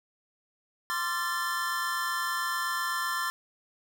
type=chord; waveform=square; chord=D minor seventh; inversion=third; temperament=equal with one note detuned; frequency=1046.5 / 1174.7 / 1365.8 / 1760 Hz; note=C6 / D6 / F6 / A6; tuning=0 / 0 / -39 / 0 cents; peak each=-34 / -39 / -36 / -33 dBFS; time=0.9-3.3 s; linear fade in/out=0 ms; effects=none